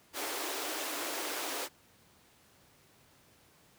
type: high-pass noise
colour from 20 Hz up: pink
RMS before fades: -37 dBFS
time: 0.13-1.69 s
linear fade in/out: 50 ms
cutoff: 280 Hz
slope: 96 dB/octave
effects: pink hiss -63 dBFS RMS until 3.78 s + high-pass 80 Hz 12 dB/octave